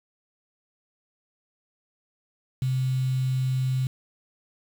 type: tone with quantisation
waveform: sine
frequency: 130 Hz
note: C3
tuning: 11 cents flat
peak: -22 dBFS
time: 2.62-3.87 s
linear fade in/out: 2 ms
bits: 7
effects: none